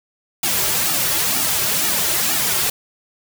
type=noise with flanger; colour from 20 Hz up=white; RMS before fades=-19 dBFS; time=0.43-2.7 s; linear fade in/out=5 ms; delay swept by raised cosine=1.9 to 4.1 ms; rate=2.1 Hz; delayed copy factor=-0.85; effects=none